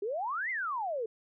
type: exponential two-way sweep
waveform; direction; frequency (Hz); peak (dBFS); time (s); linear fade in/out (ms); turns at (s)
sine; up then down; 384.5 to 2133 to 427.1; -31; 0.02-1.06; 5; 0.5
effects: none